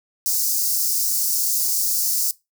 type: high-pass noise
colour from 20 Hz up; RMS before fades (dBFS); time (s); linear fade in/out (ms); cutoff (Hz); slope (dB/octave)
white; -21; 0.26-2.31; 0; 4800; 48
effects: noise-tail reverb RT60 0.2 s tail -20 dB re dry